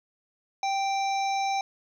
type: harmonic tone with a mistuned harmonic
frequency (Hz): 784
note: G5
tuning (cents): 0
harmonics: 1 / 3 / 5 / 7 / 8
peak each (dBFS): -25 / -35 / -39 / -42 / -43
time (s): 0.63-1.61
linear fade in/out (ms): 2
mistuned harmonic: 7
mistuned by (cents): -19
effects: 10-bit